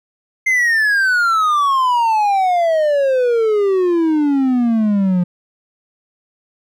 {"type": "exponential sweep", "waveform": "triangle", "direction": "down", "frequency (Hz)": [2100, 174.61], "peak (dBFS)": -10, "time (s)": [0.46, 5.24], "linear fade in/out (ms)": 10, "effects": []}